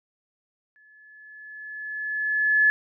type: tone with exponential growth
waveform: sine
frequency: 1717 Hz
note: A6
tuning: 43 cents flat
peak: -14 dBFS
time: 0.76-2.7 s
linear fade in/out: 0 ms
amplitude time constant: 420 ms
effects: none